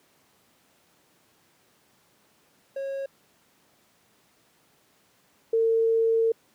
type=tone pair in turn; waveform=triangle / sine; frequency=546 / 452.8 Hz; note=C#5 / A4; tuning=-26 / +50 cents; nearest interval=minor third; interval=324 cents; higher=first; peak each=-27 / -19 dBFS; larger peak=second; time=2.76-3.06 / 5.53-6.32 s; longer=second; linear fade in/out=5 ms; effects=pink hiss -63 dBFS RMS until 6.54 s + high-pass 150 Hz 12 dB/octave